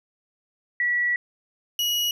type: tone pair in turn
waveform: sine / 35% pulse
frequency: 1941 / 2908 Hz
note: B6 / F#7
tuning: -31 / -31 cents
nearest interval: perfect fifth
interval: 700 cents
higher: second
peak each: -20 dBFS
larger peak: neither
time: 0.8-1.16 / 1.79-2.11 s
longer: first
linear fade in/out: 2 ms
effects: none